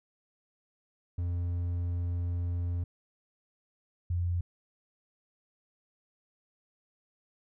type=tone pair in turn; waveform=triangle / sine; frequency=87.31 / 87.63 Hz; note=F2 / F2; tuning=0 / +6 cents; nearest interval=unison; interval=6 cents; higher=second; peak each=-27 dBFS; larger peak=neither; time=1.18-2.84 / 4.1-4.41 s; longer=first; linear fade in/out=5 ms; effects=none

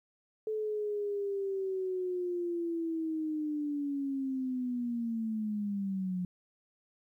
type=linear sweep; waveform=sine; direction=down; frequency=435.6 to 178.5 Hz; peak=-31 dBFS; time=0.47-6.25 s; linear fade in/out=2 ms; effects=12-bit

